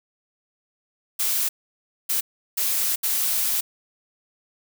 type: noise bursts at uneven times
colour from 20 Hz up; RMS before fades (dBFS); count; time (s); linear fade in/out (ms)
blue; -23; 4; 1.19-1.49 / 2.09-2.21 / 2.57-2.96 / 3.03-3.61; 10
effects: none